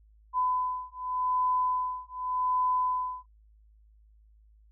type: beating tone pair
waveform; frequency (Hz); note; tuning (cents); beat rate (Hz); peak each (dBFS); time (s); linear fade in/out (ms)
sine; 1006 / 1006.86; B5 / B5; +32 / +33; 0.86; -29; 0.33-3.26; 50
effects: added 53 Hz sine -56 dBFS peak until 4.71 s